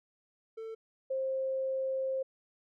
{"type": "tone pair in turn", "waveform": ["triangle", "sine"], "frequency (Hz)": [446.4, 529.5], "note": ["A4", "C5"], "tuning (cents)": [25, 21], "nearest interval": "minor third", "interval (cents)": 296, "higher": "second", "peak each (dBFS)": [-37, -30], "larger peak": "second", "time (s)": [[0.57, 0.75], [1.1, 2.23]], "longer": "second", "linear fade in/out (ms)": 10, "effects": []}